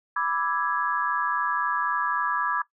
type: chord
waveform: sine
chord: E dominant seventh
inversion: second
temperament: equal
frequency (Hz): 987.8 / 1174.7 / 1318.5 / 1661.2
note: B5 / D6 / E6 / G#6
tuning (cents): 0 / 0 / 0 / 0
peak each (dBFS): -30 / -27 / -32 / -28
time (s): 0.16-2.62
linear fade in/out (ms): 5
effects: noise-tail reverb RT60 0.1 s tail -17 dB re dry